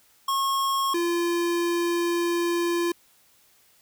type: tone pair in turn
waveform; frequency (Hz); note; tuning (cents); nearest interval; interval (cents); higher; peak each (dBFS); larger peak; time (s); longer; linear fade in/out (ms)
square; 1088 / 343.9; C#6 / F4; -33 / -27; octave + minor sixth; 1994; first; -23; neither; 0.28-0.94 / 0.94-2.92; second; 5
effects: white hiss -60 dBFS RMS until 3.81 s